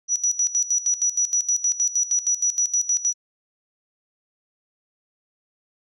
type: tone with tremolo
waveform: sine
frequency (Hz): 5870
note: F#8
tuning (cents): -15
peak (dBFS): -17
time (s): 0.08-3.14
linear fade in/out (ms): 50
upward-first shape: square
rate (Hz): 6.4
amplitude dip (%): 80
effects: none